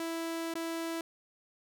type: tone with dropouts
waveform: sawtooth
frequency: 330 Hz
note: E4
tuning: 2 cents sharp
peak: -30 dBFS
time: 0-1.01 s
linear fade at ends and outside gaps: 2 ms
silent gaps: 0.539-0.553 s
effects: none